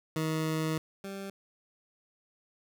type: tone pair in turn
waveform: 20% pulse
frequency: 158.2 / 196.01 Hz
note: D#3 / G3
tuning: +29 / 0 cents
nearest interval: major third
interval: 371 cents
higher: second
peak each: -24 / -33 dBFS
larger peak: first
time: 0.16-0.78 / 1.04-1.3 s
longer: first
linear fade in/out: 2 ms
effects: none